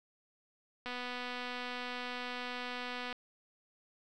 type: click train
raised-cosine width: 0.3 ms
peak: -25 dBFS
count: 561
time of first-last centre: 0.86-3.127 s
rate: 247 Hz
effects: none